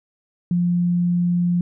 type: tone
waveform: sine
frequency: 175.3 Hz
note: F3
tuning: 7 cents sharp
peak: -16 dBFS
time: 0.51-1.61 s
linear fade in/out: 2 ms
effects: none